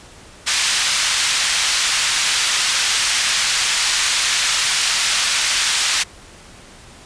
white band-pass noise, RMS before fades -18 dBFS, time 0.46-6.04 s, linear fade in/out 20 ms, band 1400 to 6000 Hz, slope 12 dB/octave, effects pink hiss -42 dBFS RMS until 7.05 s + resampled to 22050 Hz

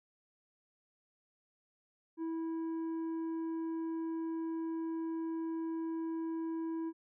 sine tone with tanh clipping, 326.6 Hz, E4, 16 cents flat, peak -36 dBFS, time 2.17-6.93 s, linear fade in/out 50 ms, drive 6 dB, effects none

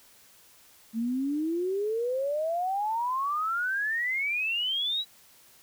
sine exponential sweep, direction up, 220 to 3951 Hz, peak -26 dBFS, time 0.93-5.05 s, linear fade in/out 50 ms, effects white hiss -57 dBFS RMS until 5.62 s

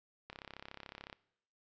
click train, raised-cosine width 0.3 ms, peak -30 dBFS, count 29, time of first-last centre 0.3-1.128 s, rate 33.8 Hz, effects noise-tail reverb RT60 0.8 s tail -22 dB re dry + resampled to 16000 Hz

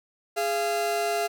40% pulse tone pair together, 414.1 / 686.9 Hz, G#4 / F5, -5 / -29 cents, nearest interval major sixth, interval 876 cents, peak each -28 / -25 dBFS, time 0.36-1.28 s, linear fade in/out 20 ms, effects none

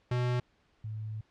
square / sine tone pair in turn, 123.47 / 108.37 Hz, B2 / A2, 0 / -26 cents, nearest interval major second, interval 226 cents, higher first, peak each -28 / -35 dBFS, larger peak first, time 0.11-0.4 / 0.84-1.21 s, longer second, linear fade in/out 5 ms, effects pink hiss -69 dBFS RMS until 1.3 s + low-pass 4000 Hz 12 dB/octave

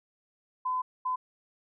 sine tone bursts at uneven times, 1015 Hz, B5, 47 cents sharp, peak -27 dBFS, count 2, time 0.65-0.82 / 1.05-1.16 s, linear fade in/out 10 ms, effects none

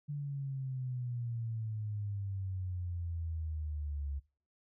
sine exponential sweep, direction down, 146.83 to 69.3 Hz, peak -35 dBFS, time 0.08-4.2 s, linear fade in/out 20 ms, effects noise-tail reverb RT60 0.4 s tail -22 dB re dry

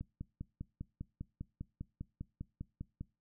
click train, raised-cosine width 5 ms, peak -29 dBFS, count 16, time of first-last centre 0.01-3.01 s, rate 5 Hz, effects noise-tail reverb RT60 0.3 s tail -22 dB re dry

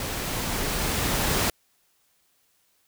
pink noise with level ramp, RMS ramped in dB -31 to -23 dBFS, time 0-1.5 s, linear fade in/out 2 ms, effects white hiss -67 dBFS RMS until 2.87 s

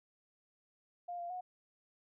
sine tone with pitch steps, 703 / 693 / 729 Hz, F5 / F5 / F#5, +11 / -14 / -26 cents, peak -39 dBFS, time 1.08-1.41 s, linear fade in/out 10 ms, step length 110 ms, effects none

